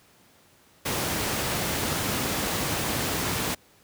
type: noise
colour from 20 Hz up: pink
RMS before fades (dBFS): -27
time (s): 0.85-3.55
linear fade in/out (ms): 10
effects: pink hiss -58 dBFS RMS until 3.83 s + high-pass 80 Hz 12 dB/octave